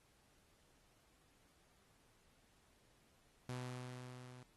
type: tone with level ramp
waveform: sawtooth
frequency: 125.4 Hz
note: B2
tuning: 27 cents sharp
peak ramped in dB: -38 to -51 dBFS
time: 3.49-4.43 s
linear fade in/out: 2 ms
effects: pink hiss -73 dBFS RMS until 4.56 s + AAC 32 kbps